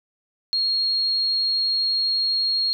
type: tone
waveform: sine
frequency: 4272 Hz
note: C8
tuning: 35 cents sharp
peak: -19 dBFS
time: 0.53-2.73 s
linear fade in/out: 0 ms
effects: none